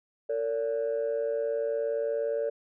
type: tone pair together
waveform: sine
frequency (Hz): 454.3 / 574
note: A#4 / D5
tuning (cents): -45 / -40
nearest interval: major third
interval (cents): 405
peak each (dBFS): -28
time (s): 0.29-2.5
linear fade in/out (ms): 10
effects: tanh soft clip ceiling -22 dBFS